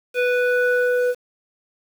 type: tone with low-pass filter sweep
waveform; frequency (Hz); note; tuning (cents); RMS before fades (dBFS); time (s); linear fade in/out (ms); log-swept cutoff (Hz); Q
square; 493.9; B4; 0; -19; 0.14-1.15; 50; 2500 to 1000; 2.5
effects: 7-bit